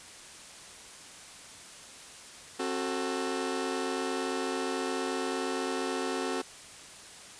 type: chord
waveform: sawtooth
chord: F# diminished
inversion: second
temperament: just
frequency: 266.4 / 370 / 444 Hz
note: C4 / F#4 / A4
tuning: +31 / 0 / +16 cents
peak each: -31 / -30 / -32 dBFS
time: 2.59-6.42 s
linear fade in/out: 10 ms
effects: white hiss -48 dBFS RMS until 7.39 s + resampled to 22050 Hz